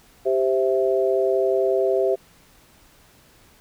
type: chord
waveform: sine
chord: C major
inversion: second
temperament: equal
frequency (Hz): 392 / 523.3 / 659.3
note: G4 / C5 / E5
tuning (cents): 0 / 0 / 0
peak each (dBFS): -20 / -23 / -23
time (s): 0.25-2.16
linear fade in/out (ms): 20
effects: pink hiss -54 dBFS RMS until 3.6 s